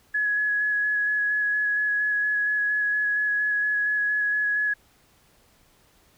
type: tone with vibrato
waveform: sine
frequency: 1685 Hz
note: G#6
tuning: 25 cents sharp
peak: -21 dBFS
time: 0.14-4.74 s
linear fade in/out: 10 ms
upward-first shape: square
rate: 4.3 Hz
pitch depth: 12 cents each way
effects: pink hiss -60 dBFS RMS until 6.17 s